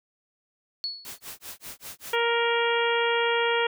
sine tone with exponential decay, 4394 Hz, C#8, 16 cents flat, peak -25 dBFS, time 0.84-1.2 s, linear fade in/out 0 ms, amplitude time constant 77 ms
white noise with tremolo, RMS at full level -38 dBFS, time 1.05-2.2 s, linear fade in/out 0 ms, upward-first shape sine, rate 5.1 Hz, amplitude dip 100%
harmonic tone, 467.9 Hz, A#4, 6 cents sharp, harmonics 1 / 2 / 3 / 4 / 5 / 6 / 7, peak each -25 / -28 / -30 / -31 / -32 / -33 / -33 dBFS, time 2.13-3.67 s, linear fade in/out 5 ms
effects none

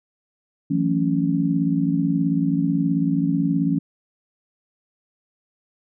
sine chord, F# minor seventh, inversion third, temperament just, 166.5 / 185 / 222 / 277.5 Hz, E3 / F#3 / A3 / C#4, +18 / 0 / +16 / +2 cents, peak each -22 / -26 / -27 / -21 dBFS, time 0.7-3.79 s, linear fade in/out 10 ms, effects none

